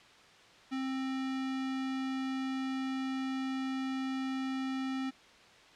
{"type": "tone with notch filter", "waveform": "square", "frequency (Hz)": 264.2, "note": "C4", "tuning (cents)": 17, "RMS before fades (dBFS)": -35, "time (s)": [0.71, 5.11], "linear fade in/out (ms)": 20, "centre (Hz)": 570, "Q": 1, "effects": ["white hiss -57 dBFS RMS until 5.75 s", "low-pass 4000 Hz 12 dB/octave"]}